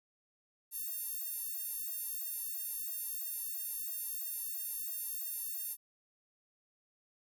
sawtooth tone with high-pass filter, 903 Hz, A5, 45 cents sharp, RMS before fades -40 dBFS, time 0.71-5.77 s, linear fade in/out 50 ms, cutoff 12000 Hz, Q 1.5, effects none

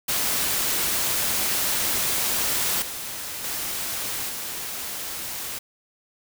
white noise with level steps, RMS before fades -24 / -33 / -29 / -32 dBFS, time 0.08-5.59 s, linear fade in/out 10 ms, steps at 2.82 / 3.44 / 4.29 s, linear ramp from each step 2 ms, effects none

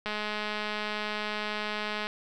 click train, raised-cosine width 0.3 ms, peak -17 dBFS, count 425, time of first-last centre 0.06-2.069 s, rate 211 Hz, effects none

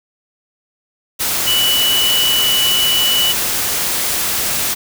sine tone in noise, 2960 Hz, F#7, in tune, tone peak -13 dBFS, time 1.46-3.33 s, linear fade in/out 20 ms, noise white, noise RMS -18 dBFS, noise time 1.19-4.75 s, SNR +2 dB, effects none

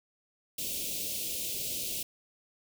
white band-stop noise, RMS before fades -35 dBFS, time 0.58-2.03 s, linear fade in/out 5 ms, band 620 to 2500 Hz, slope 48 dB/octave, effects none

